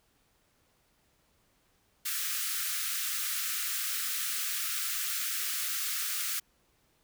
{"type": "high-pass noise", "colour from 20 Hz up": "white", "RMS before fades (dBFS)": -33, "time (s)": [2.05, 6.4], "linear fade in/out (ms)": 10, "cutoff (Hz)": 1200, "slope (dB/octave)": 96, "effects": ["pink hiss -70 dBFS RMS until 7.03 s"]}